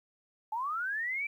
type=linear sweep; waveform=sine; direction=up; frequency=841 to 2352 Hz; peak=-31 dBFS; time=0.52-1.27 s; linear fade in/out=5 ms; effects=11-bit